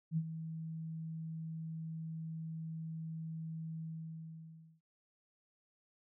sine tone with ADSR envelope, 161.2 Hz, E3, 38 cents flat, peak -29 dBFS, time 0.11-4.81 s, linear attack 60 ms, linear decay 57 ms, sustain -11 dB, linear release 1000 ms, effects none

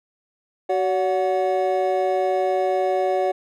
triangle tone cluster, 375.6 / 570 / 734 Hz, F#4 / C#5 / F#5, +26 / +48 / -14 cents, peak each -21 dBFS, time 0.69-3.32 s, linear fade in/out 10 ms, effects none

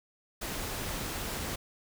pink noise, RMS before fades -36 dBFS, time 0.41-1.56 s, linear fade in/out 10 ms, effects none

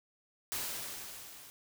white noise with level ramp, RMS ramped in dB -36 to -53 dBFS, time 0.52-1.5 s, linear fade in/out 0 ms, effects none

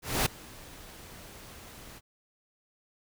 pink noise with ADSR envelope, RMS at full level -25 dBFS, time 0.02-2.01 s, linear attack 240 ms, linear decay 6 ms, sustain -23 dB, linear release 43 ms, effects none

